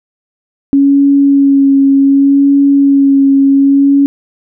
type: tone with vibrato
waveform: sine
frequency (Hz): 277.2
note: C#4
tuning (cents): 0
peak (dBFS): -4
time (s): 0.73-4.06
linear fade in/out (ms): 0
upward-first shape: sine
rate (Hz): 0.67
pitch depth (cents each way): 18
effects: none